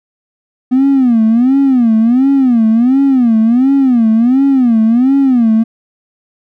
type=tone with vibrato; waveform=triangle; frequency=246.9 Hz; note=B3; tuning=in tune; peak=-3 dBFS; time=0.71-5.64 s; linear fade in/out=20 ms; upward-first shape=sine; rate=1.4 Hz; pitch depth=200 cents each way; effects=tanh soft clip ceiling -2 dBFS